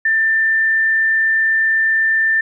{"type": "tone", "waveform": "sine", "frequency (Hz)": 1784, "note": "A6", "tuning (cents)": 23, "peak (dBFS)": -12, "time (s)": [0.05, 2.41], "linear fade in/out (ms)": 5, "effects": []}